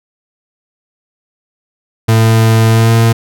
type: tone with pitch glide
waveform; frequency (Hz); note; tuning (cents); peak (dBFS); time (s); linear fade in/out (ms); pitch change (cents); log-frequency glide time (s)
40% pulse; 112.2 to 114.23; A2 to A#2; +34 to -35; -5; 2.08-3.13; 10; +31; 2.73-2.92
effects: none